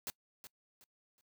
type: noise with echo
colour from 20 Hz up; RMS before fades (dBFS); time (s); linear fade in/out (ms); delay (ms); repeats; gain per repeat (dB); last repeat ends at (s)
white; -40; 0.07-0.1; 0; 370; 3; -11; 1.21
effects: noise-tail reverb RT60 0.1 s tail -24 dB re dry